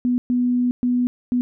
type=tone bursts at uneven times; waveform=sine; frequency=246.4 Hz; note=B3; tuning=4 cents flat; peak=-16 dBFS; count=4; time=0.05-0.18 / 0.3-0.71 / 0.83-1.07 / 1.32-1.41 s; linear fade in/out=0 ms; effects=none